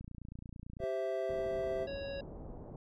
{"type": "click train", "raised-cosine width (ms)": 5, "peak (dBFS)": -34, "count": 25, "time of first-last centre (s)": [0.01, 0.838], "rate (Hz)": 29}
{"type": "chord", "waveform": "triangle", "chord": "C major", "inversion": "second", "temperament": "equal with one note detuned", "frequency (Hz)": [389.3, 523.3, 659.3], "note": ["G4", "C5", "E5"], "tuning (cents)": [-12, 0, 0], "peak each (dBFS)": [-36, -37, -34], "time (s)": [0.79, 1.88], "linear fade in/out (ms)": 50}
{"type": "low-pass noise", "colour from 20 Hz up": "pink", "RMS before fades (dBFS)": -47, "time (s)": [1.29, 2.76], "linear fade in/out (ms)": 2, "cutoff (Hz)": 760, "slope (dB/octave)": 24}
{"type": "harmonic tone", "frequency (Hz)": 554.4, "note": "C#5", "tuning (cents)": 0, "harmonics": [1, 3, 5, 7, 9], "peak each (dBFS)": [-39, -51, -52, -53, -58], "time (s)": [1.87, 2.21], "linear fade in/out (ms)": 5}
{"effects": []}